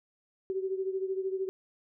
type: beating tone pair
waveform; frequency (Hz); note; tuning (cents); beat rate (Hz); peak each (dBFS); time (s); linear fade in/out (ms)
sine; 379 / 392; F#4 / G4; +42 / 0; 13; -31 / -36; 0.5-1.49; 0
effects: none